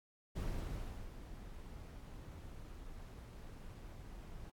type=noise with ADSR envelope; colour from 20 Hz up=brown; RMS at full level=-39 dBFS; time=0.35-4.5 s; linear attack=18 ms; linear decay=720 ms; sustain=-11 dB; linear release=3 ms; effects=AAC 64 kbps